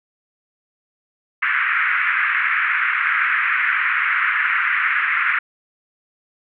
pink band-pass noise, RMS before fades -19 dBFS, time 1.42-5.39 s, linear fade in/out 5 ms, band 1300 to 2300 Hz, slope 48 dB/octave, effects none

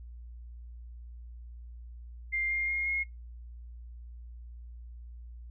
sine tone with pitch steps, 2100 / 2118 / 2137 / 2155 Hz, C7 / C7 / C7 / C#7, +6 / +21 / +36 / -49 cents, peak -28 dBFS, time 2.32-3.04 s, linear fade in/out 20 ms, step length 180 ms, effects noise-tail reverb RT60 0.2 s tail -24 dB re dry + added 59 Hz sine -43 dBFS peak until 5.5 s

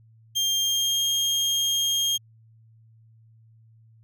30% pulse tone with pitch glide, 3200 to 3226 Hz, G7 to G7, +35 to +49 cents, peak -19 dBFS, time 0.35-2.18 s, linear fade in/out 20 ms, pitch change +14 cents, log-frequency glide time 0.6-1.04 s, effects added 112 Hz sine -52 dBFS peak until 4.03 s

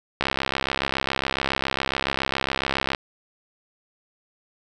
click train, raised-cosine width 0.3 ms, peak -6 dBFS, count 185, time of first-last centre 0.21-2.948 s, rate 67.2 Hz, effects none

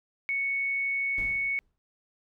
sine tone, 2217 Hz, C#7, in tune, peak -26 dBFS, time 0.29-1.59 s, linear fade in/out 0 ms
brown noise with exponential decay, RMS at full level -38 dBFS, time 1.18-1.78 s, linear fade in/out 0 ms, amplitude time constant 130 ms
effects none

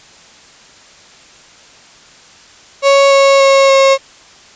35% pulse tone with pitch steps, 554 / 549.9 / 545.7 / 541.7 Hz, C#5 / C#5 / C#5 / C#5, -1 / -14 / -27 / -40 cents, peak -4 dBFS, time 2.82-3.98 s, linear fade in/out 50 ms, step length 290 ms, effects white hiss -41 dBFS RMS until 4.55 s + resampled to 16000 Hz

